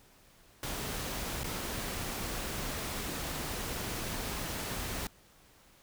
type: noise with dropouts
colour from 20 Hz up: pink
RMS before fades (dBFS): -37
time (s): 0.63-5.07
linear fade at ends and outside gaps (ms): 2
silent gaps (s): 1.434-1.442
effects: pink hiss -61 dBFS RMS until 5.82 s